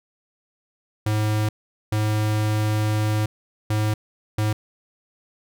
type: tone bursts at uneven times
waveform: square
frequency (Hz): 107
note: A2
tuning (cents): -48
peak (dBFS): -20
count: 4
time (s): 1.06-1.49 / 1.92-3.26 / 3.7-3.94 / 4.38-4.53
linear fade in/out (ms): 5
effects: none